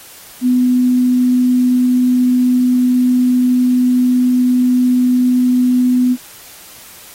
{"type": "tone", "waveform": "sine", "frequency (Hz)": 249.9, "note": "B3", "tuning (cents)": 21, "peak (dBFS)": -9, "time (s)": [0.41, 6.17], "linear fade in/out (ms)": 50, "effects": ["white hiss -38 dBFS RMS until 7.14 s", "AAC 48 kbps"]}